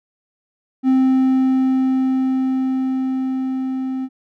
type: tone with level ramp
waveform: triangle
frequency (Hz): 261.6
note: C4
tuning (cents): 0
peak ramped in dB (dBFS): -9 to -19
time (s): 0.83-4.09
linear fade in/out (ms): 50
effects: none